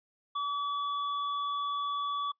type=tone with hard clipping; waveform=triangle; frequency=1144 Hz; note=D6; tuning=46 cents flat; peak=-32 dBFS; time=0.35-2.32 s; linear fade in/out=10 ms; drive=17 dB; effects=noise-tail reverb RT60 0.1 s tail -24 dB re dry + resampled to 11025 Hz